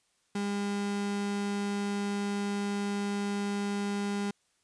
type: tone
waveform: 35% pulse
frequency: 202.2 Hz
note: G#3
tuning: 46 cents flat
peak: -28 dBFS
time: 0.35-4.31 s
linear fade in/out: 5 ms
effects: white hiss -72 dBFS RMS until 4.63 s + resampled to 22050 Hz